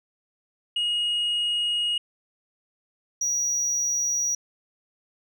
sine tone pair in turn, 2880 / 5780 Hz, F#7 / F#8, -47 / -41 cents, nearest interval octave, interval 1206 cents, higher second, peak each -20 dBFS, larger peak neither, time 0.76-1.98 / 3.21-4.35 s, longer first, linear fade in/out 5 ms, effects tanh soft clip ceiling -21 dBFS

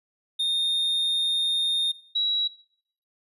triangle / sine tone pair in turn, 3665 / 3883 Hz, A#7 / B7, -30 / -30 cents, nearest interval minor second, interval 100 cents, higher second, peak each -21 dBFS, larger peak neither, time 0.39-1.92 / 2.15-2.48 s, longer first, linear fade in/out 10 ms, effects noise-tail reverb RT60 0.6 s tail -19 dB re dry + resampled to 32000 Hz

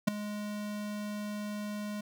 square tone with ADSR envelope, 208.4 Hz, G#3, 6 cents sharp, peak -20 dBFS, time 0.07-2.01 s, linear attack 12 ms, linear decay 6 ms, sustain -16 dB, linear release 6 ms, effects none

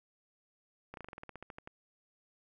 slowing click train, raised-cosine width 0.5 ms, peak -30 dBFS, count 14, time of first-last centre 0.94-1.675 s, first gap 32 ms, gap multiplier 1.09, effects 12-bit

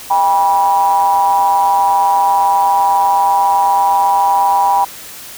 triangle ring-modulated tone, 89 Hz, F2, 33 cents sharp, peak -4 dBFS, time 0.1-4.85 s, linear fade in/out 10 ms, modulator 886 Hz, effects white hiss -32 dBFS RMS until 5.37 s

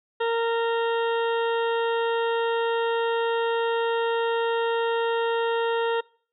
harmonic tone, 461.7 Hz, A#4, 17 cents flat, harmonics 1 / 2 / 3 / 4 / 6 / 7 / 8, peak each -23 / -29 / -33 / -35 / -39 / -40 / -41 dBFS, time 0.2-6.01 s, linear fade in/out 10 ms, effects noise-tail reverb RT60 0.5 s tail -25 dB re dry

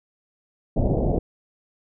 pink low-pass noise, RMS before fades -21 dBFS, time 0.76-1.19 s, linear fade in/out 10 ms, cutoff 710 Hz, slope 48 dB/octave, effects none

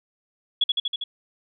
sine tone with echo, 3367 Hz, G#7, 23 cents sharp, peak -16 dBFS, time 0.61-0.64 s, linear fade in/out 5 ms, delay 80 ms, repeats 5, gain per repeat -2 dB, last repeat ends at 1.04 s, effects none

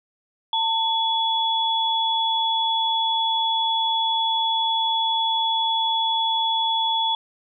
sine tone pair together, 898 / 3390 Hz, A5 / G#7, +35 / +35 cents, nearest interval octave + major seventh, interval 2300 cents, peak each -22 dBFS, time 0.53-7.15 s, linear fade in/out 2 ms, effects none

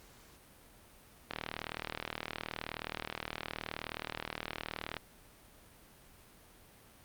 click train, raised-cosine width 0.3 ms, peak -20 dBFS, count 144, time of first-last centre 1.31-4.967 s, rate 39.1 Hz, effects pink hiss -59 dBFS RMS until 7.04 s + Opus 48 kbps

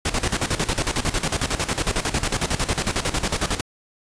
pink noise with tremolo, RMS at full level -21 dBFS, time 0.05-3.61 s, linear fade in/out 5 ms, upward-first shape square, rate 11 Hz, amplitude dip 75%, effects resampled to 22050 Hz

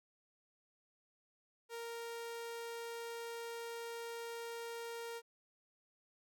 sawtooth tone, 465.2 Hz, A#4, 4 cents flat, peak -39 dBFS, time 1.69-5.22 s, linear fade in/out 50 ms, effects none

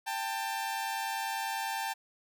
sawtooth tone pair together, 790 / 890 Hz, G5 / A5, +13 / +20 cents, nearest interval major second, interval 207 cents, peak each -32 / -31 dBFS, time 0.06-1.94 s, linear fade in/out 20 ms, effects none

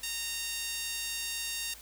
5% pulse tone with high-pass filter, 924 Hz, A#5, 16 cents flat, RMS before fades -36 dBFS, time 0.03-1.74 s, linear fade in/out 5 ms, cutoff 2500 Hz, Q 1.4, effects added 50 Hz sine -56 dBFS peak until 1.81 s + white hiss -51 dBFS RMS until 1.81 s

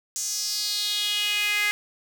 sawtooth tone with high-pass filter sweep, 415.3 Hz, G#4, in tune, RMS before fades -26 dBFS, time 0.16-1.71 s, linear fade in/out 0 ms, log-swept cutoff 6600 to 2000 Hz, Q 4.2, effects none

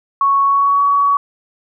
sine tone with pitch glide, 1108.7 to 1128.7 Hz, C#6 to C#6, 0 to +31 cents, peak -10 dBFS, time 0.21-1.17 s, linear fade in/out 2 ms, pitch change +31 cents, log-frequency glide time 0.43-0.81 s, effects none

